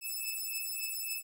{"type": "beating tone pair", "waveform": "5% pulse", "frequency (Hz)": [2614, 2617.6], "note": ["E7", "E7"], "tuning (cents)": [-15, -13], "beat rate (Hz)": 3.6, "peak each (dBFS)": -29, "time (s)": [0.01, 1.23], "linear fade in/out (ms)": 50, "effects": []}